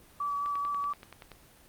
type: tone with vibrato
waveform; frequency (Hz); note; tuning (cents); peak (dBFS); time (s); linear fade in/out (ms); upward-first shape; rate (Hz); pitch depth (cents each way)
sine; 1148; D6; -40; -29; 0.2-0.93; 5; sine; 4.6; 14
type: click train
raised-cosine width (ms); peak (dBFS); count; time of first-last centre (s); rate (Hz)
0.3; -29; 10; 0.46-1.317; 10.5
effects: pink hiss -57 dBFS RMS until 1.68 s + Opus 24 kbps